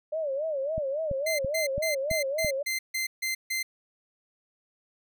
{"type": "tone with vibrato", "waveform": "sine", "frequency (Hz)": 587.3, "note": "D5", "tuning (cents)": 0, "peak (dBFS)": -27, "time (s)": [0.12, 2.63], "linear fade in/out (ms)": 10, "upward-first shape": "sine", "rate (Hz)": 3.6, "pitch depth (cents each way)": 170}
{"type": "click train", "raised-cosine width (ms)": 5, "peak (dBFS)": -22, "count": 6, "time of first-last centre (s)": [0.78, 2.447], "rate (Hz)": 3}
{"type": "tone bursts", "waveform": "sawtooth", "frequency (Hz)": 2078, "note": "C7", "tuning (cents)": -12, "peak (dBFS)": -24, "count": 9, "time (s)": [1.26, 3.63], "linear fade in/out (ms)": 10, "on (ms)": 130, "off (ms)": 150}
{"effects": []}